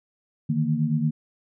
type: tone cluster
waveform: sine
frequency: 149.5 / 158.3 / 231.3 Hz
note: D3 / D#3 / A#3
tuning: +31 / +30 / -13 cents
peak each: -25 dBFS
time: 0.49-1.11 s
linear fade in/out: 10 ms
effects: none